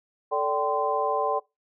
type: tone cluster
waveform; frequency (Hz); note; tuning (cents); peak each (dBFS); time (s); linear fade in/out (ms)
sine; 440.5 / 580 / 774 / 1032; A4 / D5 / G5 / C6; +2 / -22 / -22 / -24; -28; 0.31-1.4; 20
effects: noise-tail reverb RT60 0.2 s tail -20 dB re dry